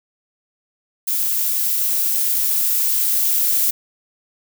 violet noise with level ramp, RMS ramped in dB -20 to -17 dBFS, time 1.07-3.71 s, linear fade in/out 10 ms, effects none

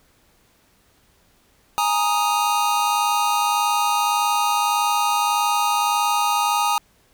square chord, Ab suspended second, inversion none, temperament equal, 830.6 / 932.3 / 1244.5 Hz, Ab5 / Bb5 / Eb6, 0 / 0 / 0 cents, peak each -23 dBFS, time 1.78-6.78 s, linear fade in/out 0 ms, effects pink hiss -59 dBFS RMS until 7.13 s

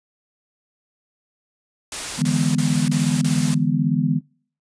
white noise bursts, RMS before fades -28 dBFS, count 5, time 1.92-3.544 s, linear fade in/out 2 ms, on 300 ms, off 31 ms
sine chord, E dominant seventh, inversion third, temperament just, 148.33 / 164.81 / 206 / 247.2 Hz, D3 / E3 / G#3 / B3, +18 / 0 / -14 / +2 cents, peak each -22 / -22 / -24 / -22 dBFS, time 2.17-4.21 s, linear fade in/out 50 ms
effects noise-tail reverb RT60 0.5 s tail -25 dB re dry + resampled to 22050 Hz

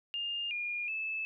sine tone with pitch steps, 2816 / 2423 / 2617 Hz, F7 / D#7 / E7, +14 / -47 / -13 cents, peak -33 dBFS, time 0.14-1.25 s, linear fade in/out 0 ms, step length 370 ms, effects none

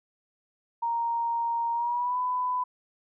sine tone with pitch glide, 932.3 to 999.2 Hz, A#5 to B5, 0 to +20 cents, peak -25 dBFS, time 0.82-2.64 s, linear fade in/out 10 ms, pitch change +120 cents, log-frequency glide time 1.73-2.18 s, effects none

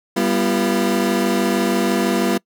30% pulse tone cluster, 197.5 / 243.6 / 341.5 Hz, G3 / B3 / F4, +13 / -24 / -39 cents, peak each -18 dBFS, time 0.16-2.38 s, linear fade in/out 10 ms, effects noise-tail reverb RT60 0.1 s tail -25 dB re dry

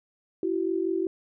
sine tone pair together, 334 / 379.4 Hz, E4 / F#4, +23 / +43 cents, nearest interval major second, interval 220 cents, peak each -27 dBFS, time 0.43-1.07 s, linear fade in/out 2 ms, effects none

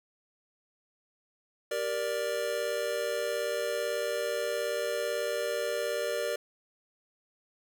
square chord, G minor, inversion none, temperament just, 392 / 470.4 / 588 Hz, G4 / Bb4 / D5, 0 / +16 / +2 cents, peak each -39 / -34 / -33 dBFS, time 1.71-6.36 s, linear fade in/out 5 ms, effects none

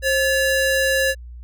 square ring-modulated tone, 1126 Hz, C#6, 27 cents sharp, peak -14 dBFS, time 0.02-1.15 s, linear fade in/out 50 ms, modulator 593 Hz, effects added 60 Hz sine -34 dBFS peak until 1.43 s

